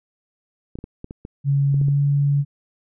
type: clicks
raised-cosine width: 3 ms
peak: -20 dBFS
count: 9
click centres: 0.755 / 0.788 / 0.841 / 1.044 / 1.109 / 1.251 / 1.743 / 1.814 / 1.884 s
type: tone with pitch glide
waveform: sine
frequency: 140 to 142.2 Hz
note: C#3 to C#3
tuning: +18 to +45 cents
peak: -15 dBFS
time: 1.44-2.45 s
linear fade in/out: 50 ms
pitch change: +27 cents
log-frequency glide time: 1.75-2 s
effects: none